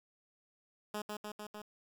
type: tone with echo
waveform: 10% pulse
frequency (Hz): 210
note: G#3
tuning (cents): +19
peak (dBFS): -29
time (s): 0.94-1.02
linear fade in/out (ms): 5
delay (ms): 150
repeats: 4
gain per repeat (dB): -2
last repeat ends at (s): 1.62
effects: 10-bit